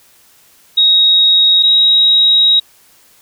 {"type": "tone pair in turn", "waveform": "sine", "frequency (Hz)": [3779, 3810], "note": ["A#7", "A#7"], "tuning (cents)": [23, 37], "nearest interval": "unison", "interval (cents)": 14, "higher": "second", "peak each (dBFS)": -6, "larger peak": "neither", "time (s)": [[0.77, 1.63], [1.63, 2.6]], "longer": "second", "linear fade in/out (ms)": 10, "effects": ["white hiss -48 dBFS RMS until 3.21 s"]}